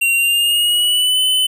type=tone with pitch glide; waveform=square; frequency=2755 to 3022 Hz; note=F7 to F#7; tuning=-24 to +36 cents; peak=-13 dBFS; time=0.01-1.47 s; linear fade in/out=10 ms; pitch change=+160 cents; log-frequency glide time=0.15-1.2 s; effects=none